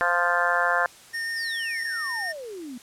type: harmonic tone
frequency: 174.61 Hz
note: F3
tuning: in tune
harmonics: 3 / 4 / 5 / 6 / 7 / 8 / 9 / 10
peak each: -30 / -27 / -33 / -27 / -33 / -27 / -27 / -27 dBFS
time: 0.01-0.86 s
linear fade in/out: 0 ms
type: tone with vibrato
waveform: square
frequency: 1828 Hz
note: A#6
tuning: 34 cents flat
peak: -28 dBFS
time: 1.13-2.33 s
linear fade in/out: 20 ms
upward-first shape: sine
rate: 7.3 Hz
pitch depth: 8 cents each way
type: exponential sweep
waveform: sine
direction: down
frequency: 5274 to 233.1 Hz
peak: -34 dBFS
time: 1.36-2.78 s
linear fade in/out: 5 ms
effects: white hiss -49 dBFS RMS until 2.82 s + low-pass 10000 Hz 12 dB/octave